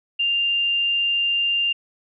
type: tone with frequency modulation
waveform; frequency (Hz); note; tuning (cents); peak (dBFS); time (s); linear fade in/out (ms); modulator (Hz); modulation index
sine; 2794; F7; 0; -18; 0.19-1.73; 10; 21.8; 0.22
effects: none